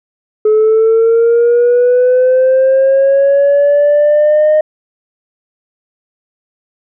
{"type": "linear sweep", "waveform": "sine", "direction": "up", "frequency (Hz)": [427.4, 617], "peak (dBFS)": -4, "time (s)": [0.45, 4.61], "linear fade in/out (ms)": 5, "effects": ["tanh soft clip ceiling -4 dBFS"]}